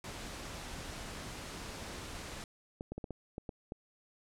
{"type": "noise", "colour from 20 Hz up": "pink", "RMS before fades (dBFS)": -44, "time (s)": [0.04, 2.44], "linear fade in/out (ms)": 2}
{"type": "clicks", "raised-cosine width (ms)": 2, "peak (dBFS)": -27, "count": 8, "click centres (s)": [2.809, 2.92, 2.98, 3.042, 3.107, 3.381, 3.492, 3.721]}
{"effects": ["low-pass 9000 Hz 12 dB/octave"]}